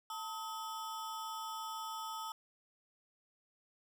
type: ring-modulated tone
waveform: square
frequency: 1084 Hz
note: C#6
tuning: 39 cents flat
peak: -38 dBFS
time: 0.1-2.32 s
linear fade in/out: 2 ms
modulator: 191 Hz
effects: none